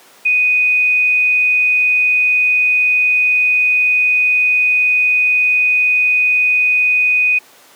sine tone, 2489 Hz, D#7, in tune, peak -10 dBFS, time 0.25-7.39 s, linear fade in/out 10 ms, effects pink hiss -44 dBFS RMS until 7.75 s + high-pass 400 Hz 12 dB/octave

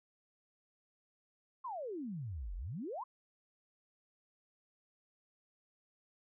sine exponential two-way sweep, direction down then up, 1105 to 40.65 to 1105 Hz, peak -39 dBFS, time 1.64-3.04 s, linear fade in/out 10 ms, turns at 2.55 s, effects none

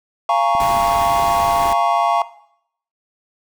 triangle chord, Bb minor seventh, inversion second, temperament equal with one note detuned, 692 / 830.6 / 932.3 / 1108.7 Hz, F5 / Ab5 / Bb5 / Db6, -16 / 0 / 0 / 0 cents, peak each -16 / -18 / -18 / -17 dBFS, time 0.29-2.22 s, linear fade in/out 2 ms
clicks, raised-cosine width 3 ms, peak -19 dBFS, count 2, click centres 0.551 / 0.767 s
pink noise, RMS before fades -28 dBFS, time 0.6-1.73 s, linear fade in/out 0 ms
effects noise-tail reverb RT60 0.7 s tail -17 dB re dry

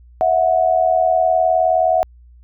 sine tone pair together, 650.4 / 730 Hz, E5 / F#5, -23 / -24 cents, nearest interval major second, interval 199 cents, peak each -15 dBFS, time 0.21-2.03 s, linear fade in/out 0 ms, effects added 60 Hz sine -42 dBFS peak until 2.43 s

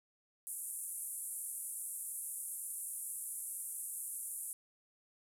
pink band-pass noise, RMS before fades -43 dBFS, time 0.47-4.53 s, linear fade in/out 0 ms, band 8700 to 12000 Hz, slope 48 dB/octave, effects none

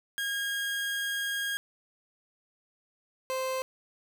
30% pulse tone pair in turn, 1629 / 521.5 Hz, G#6 / C5, -34 / -6 cents, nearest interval octave + minor sixth, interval 1972 cents, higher first, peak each -27 dBFS, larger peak neither, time 0.18-1.57 / 3.3-3.62 s, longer first, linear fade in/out 0 ms, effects none

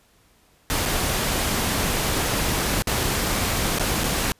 pink noise with dropouts, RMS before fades -23 dBFS, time 0.7-4.32 s, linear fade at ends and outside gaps 0 ms, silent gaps 0.854-0.858 / 2.822-2.872 / 3.786-3.796 / 4.036-4.041 s, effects pink hiss -59 dBFS RMS until 4.39 s + resampled to 32000 Hz

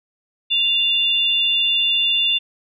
sine tone pair together, 2794 / 3520 Hz, F7 / A7, 0 / 0 cents, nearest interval major third, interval 400 cents, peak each -18 dBFS, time 0.5-2.39 s, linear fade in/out 20 ms, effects none

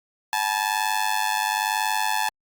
sawtooth tone with amplitude modulation, 865 Hz, A5, 30 cents flat, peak -14 dBFS, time 0.33-2.29 s, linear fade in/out 0 ms, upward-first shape sine, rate 101 Hz, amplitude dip 90%, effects Opus 48 kbps

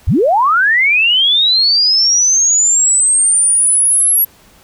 sine linear sweep, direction up, 41.2 to 11480 Hz, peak -8 dBFS, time 0.07-4.25 s, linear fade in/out 10 ms, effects pink hiss -46 dBFS RMS until 4.63 s

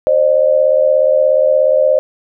sine tone pair together, 529.1 / 606 Hz, C5 / D#5, +19 / -46 cents, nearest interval major second, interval 235 cents, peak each -11 dBFS, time 0.07-1.99 s, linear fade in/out 0 ms, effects none

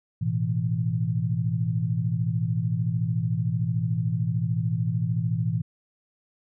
sine chord, A suspended second, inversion none, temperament equal, 110 / 123.47 / 164.81 Hz, A2 / B2 / E3, 0 / 0 / 0 cents, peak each -27 dBFS, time 0.21-5.62 s, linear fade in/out 10 ms, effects none

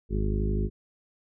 harmonic tone with a mistuned harmonic, 51.91 Hz, G#1, in tune, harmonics 1 / 2 / 3 / 4 / 5 / 6 / 7 / 8, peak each -26 / -32 / -35 / -33 / -41 / -42 / -35 / -38 dBFS, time 0.09-0.7 s, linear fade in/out 50 ms, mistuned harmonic 1, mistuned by +32 cents, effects none

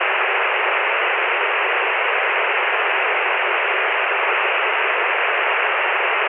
white band-pass noise, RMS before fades -19 dBFS, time 0-6.28 s, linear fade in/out 10 ms, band 370 to 2800 Hz, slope 96 dB/octave, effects none

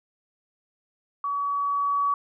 sine tone with level ramp, 1135 Hz, C#6, 41 cents sharp, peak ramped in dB -25 to -20 dBFS, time 1.24-2.14 s, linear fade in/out 2 ms, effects none

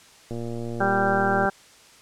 click train, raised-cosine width 2 ms, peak -20 dBFS, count 135, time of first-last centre 0.31-1.455 s, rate 117 Hz
harmonic tone, 196 Hz, G3, in tune, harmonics 1 / 2 / 3 / 4 / 5 / 6 / 7 / 8, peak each -28 / -27 / -28 / -24 / -35 / -36 / -28 / -27 dBFS, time 0.8-1.5 s, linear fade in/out 10 ms
effects white hiss -51 dBFS RMS until 2.01 s + low-pass 8000 Hz 12 dB/octave

